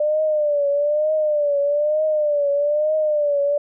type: tone with vibrato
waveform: sine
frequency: 594 Hz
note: D5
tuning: 20 cents sharp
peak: -16 dBFS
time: 0-3.58 s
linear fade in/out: 5 ms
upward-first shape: triangle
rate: 1.1 Hz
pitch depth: 92 cents each way
effects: none